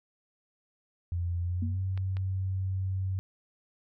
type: tone with pitch glide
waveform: sine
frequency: 86.9 to 94.77 Hz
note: F2 to F#2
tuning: -8 to +42 cents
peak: -28 dBFS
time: 1.12-3.19 s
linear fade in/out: 0 ms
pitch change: +150 cents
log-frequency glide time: 1.42-1.81 s
type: tone with exponential decay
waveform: sine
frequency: 233.1 Hz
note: A#3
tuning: in tune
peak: -30 dBFS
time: 1.62-1.87 s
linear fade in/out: 5 ms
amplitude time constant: 54 ms
type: clicks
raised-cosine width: 0.3 ms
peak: -29 dBFS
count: 2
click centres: 1.976 / 2.169 s
effects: none